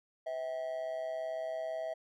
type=tone with amplitude modulation; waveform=triangle; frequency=647 Hz; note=E5; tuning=32 cents flat; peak=-30 dBFS; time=0.26-1.94 s; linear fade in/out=10 ms; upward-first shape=sine; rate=138 Hz; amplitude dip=65%; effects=none